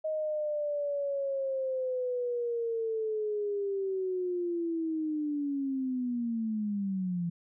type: linear sweep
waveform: sine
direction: down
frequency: 628 to 168.7 Hz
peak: -29 dBFS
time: 0.04-7.3 s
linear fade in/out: 10 ms
effects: none